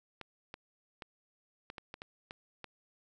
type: clicks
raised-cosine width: 0.3 ms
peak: -27 dBFS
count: 9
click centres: 0.213 / 0.541 / 1.022 / 1.701 / 1.782 / 1.941 / 2.019 / 2.309 / 2.643 s
effects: none